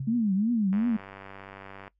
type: tone with exponential decay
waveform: sine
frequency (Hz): 134.5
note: C3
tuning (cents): +48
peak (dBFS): -28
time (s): 0-0.38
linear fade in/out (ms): 5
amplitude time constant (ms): 81
type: tone with vibrato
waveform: sine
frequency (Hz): 213.2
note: G#3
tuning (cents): +46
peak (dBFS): -22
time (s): 0.07-0.97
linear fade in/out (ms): 10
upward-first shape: triangle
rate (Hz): 2.8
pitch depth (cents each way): 250
type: click train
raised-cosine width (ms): 0.5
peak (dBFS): -28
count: 113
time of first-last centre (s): 0.73-1.879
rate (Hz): 97.5
effects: noise-tail reverb RT60 0.1 s tail -20 dB re dry + added 50 Hz sine -70 dBFS peak until 1.99 s